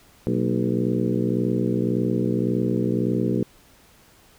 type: harmonic tone with a mistuned harmonic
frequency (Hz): 61.8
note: B1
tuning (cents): +2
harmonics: 2 / 3 / 4 / 5 / 6 / 7 / 8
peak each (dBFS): -27 / -26 / -26 / -27 / -28 / -30 / -33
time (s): 0.27-3.43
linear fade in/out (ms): 0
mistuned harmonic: 4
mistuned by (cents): -98
effects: pink hiss -54 dBFS RMS until 4.38 s

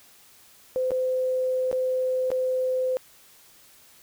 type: tone with dropouts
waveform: sine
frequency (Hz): 513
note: C5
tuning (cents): -34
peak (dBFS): -22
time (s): 0.76-2.97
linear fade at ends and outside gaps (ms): 0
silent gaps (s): 0.907-0.917 / 1.714-1.728 / 2.304-2.316
effects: white hiss -54 dBFS RMS until 4.02 s

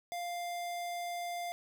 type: tone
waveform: square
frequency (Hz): 698.5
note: F5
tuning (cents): 0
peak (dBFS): -37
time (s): 0.12-1.52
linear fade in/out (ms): 0
effects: none

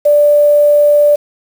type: tone with quantisation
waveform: sine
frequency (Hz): 587.3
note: D5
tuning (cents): 0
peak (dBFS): -5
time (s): 0.05-1.16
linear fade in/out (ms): 10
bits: 5
effects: none

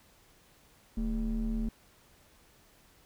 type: ring-modulated tone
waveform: triangle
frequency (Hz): 92.5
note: F#2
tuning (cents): 0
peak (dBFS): -24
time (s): 0.97-1.69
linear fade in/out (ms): 5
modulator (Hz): 131
effects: pink hiss -62 dBFS RMS until 3.05 s

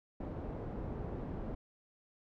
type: low-pass noise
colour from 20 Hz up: pink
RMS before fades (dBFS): -41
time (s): 0.2-1.55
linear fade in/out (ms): 5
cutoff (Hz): 620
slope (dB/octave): 12
effects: none

